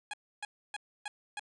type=tone bursts; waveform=15% pulse; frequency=830.6 Hz; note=G#5; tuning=in tune; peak=-30 dBFS; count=5; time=0.11-1.395 s; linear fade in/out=2 ms; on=25 ms; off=290 ms; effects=resampled to 24000 Hz + 12-bit